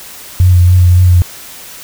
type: tone with vibrato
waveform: sine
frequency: 89.7 Hz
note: F2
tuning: 47 cents sharp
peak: -3 dBFS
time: 0.4-1.22 s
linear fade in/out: 0 ms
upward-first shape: triangle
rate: 3.6 Hz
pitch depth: 34 cents each way
effects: white hiss -31 dBFS RMS until 1.83 s